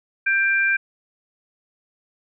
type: tone pair together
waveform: sine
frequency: 1577.9 / 2374 Hz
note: G6 / D7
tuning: +11 / +18 cents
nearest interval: perfect fifth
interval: 707 cents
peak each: -18 / -21 dBFS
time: 0.26-0.77 s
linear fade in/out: 10 ms
effects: none